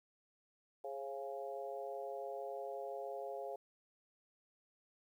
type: harmonic tone with a mistuned harmonic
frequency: 138.59 Hz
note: C#3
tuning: in tune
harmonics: 3 / 4 / 5 / 6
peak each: -47 / -45 / -46 / -52 dBFS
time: 0.84-3.56 s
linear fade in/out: 5 ms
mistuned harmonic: 4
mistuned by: -40 cents
effects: 12-bit

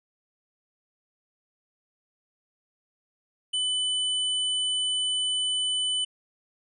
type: tone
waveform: square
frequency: 3000 Hz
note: F#7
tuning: 23 cents sharp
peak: -25 dBFS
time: 3.53-6.05 s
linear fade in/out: 10 ms
effects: resampled to 24000 Hz

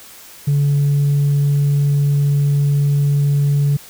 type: tone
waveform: sine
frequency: 142.9 Hz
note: D3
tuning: 47 cents flat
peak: -10 dBFS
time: 0.47-3.77 s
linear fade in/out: 10 ms
effects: tanh soft clip ceiling -10 dBFS + white hiss -40 dBFS RMS until 3.89 s

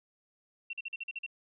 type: tone bursts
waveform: sine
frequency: 2721 Hz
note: F7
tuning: 46 cents flat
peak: -35 dBFS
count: 8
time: 0.7-1.264 s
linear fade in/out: 5 ms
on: 32 ms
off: 44 ms
effects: none

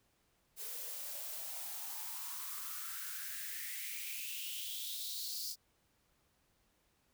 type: noise with high-pass filter sweep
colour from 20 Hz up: blue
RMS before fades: -43 dBFS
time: 0.56-5.56 s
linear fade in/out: 50 ms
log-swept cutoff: 430 to 4900 Hz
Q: 5.9
effects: pink hiss -75 dBFS RMS until 7.13 s

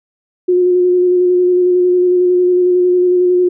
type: tone with vibrato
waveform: sine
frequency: 360 Hz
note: F#4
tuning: 47 cents flat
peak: -8 dBFS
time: 0.48-3.49 s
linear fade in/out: 10 ms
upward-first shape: square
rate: 11 Hz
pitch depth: 14 cents each way
effects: none

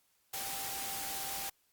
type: tone in noise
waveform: sine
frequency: 785 Hz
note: G5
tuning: 2 cents sharp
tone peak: -45 dBFS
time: 0.33-1.5 s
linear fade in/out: 10 ms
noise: white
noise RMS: -39 dBFS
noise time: 0.33-1.5 s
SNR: -9 dB
effects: white hiss -73 dBFS RMS until 1.72 s + Opus 48 kbps

